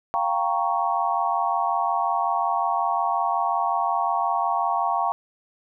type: chord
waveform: sine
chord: G half-diminished seventh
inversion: third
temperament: equal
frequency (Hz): 698.5 / 784 / 932.3 / 1108.7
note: F5 / G5 / Bb5 / Db6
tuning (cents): 0 / 0 / 0 / 0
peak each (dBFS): -26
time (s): 0.14-5.12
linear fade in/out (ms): 0
effects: none